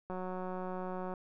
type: click train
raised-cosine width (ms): 1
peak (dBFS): -27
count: 192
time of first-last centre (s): 0.1-1.138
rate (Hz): 184
effects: none